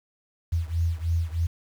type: beating tone pair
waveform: sine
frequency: 82.41 / 85.61 Hz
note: E2 / F2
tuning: 0 / -34 cents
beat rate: 3.2 Hz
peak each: -25 / -27 dBFS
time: 0.52-1.47 s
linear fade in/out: 10 ms
effects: 8-bit